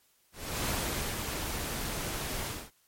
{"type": "noise with ADSR envelope", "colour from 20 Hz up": "pink", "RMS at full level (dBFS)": -31, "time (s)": [0.32, 2.71], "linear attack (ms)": 340, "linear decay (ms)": 500, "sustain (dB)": -4, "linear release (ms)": 240, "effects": ["white hiss -68 dBFS RMS until 2.87 s", "MP3 64 kbps"]}